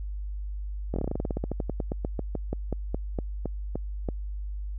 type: slowing click train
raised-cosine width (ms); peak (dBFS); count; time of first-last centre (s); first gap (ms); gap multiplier
2; -16; 28; 0.94-4.088; 22; 1.11
effects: added 50 Hz sine -31 dBFS peak until 4.78 s